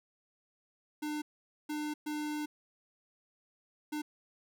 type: tone bursts at uneven times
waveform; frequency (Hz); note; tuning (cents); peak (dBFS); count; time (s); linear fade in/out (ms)
square; 300.3; D4; +39; -35; 4; 1.02-1.22 / 1.69-1.94 / 2.06-2.46 / 3.92-4.02; 10
effects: none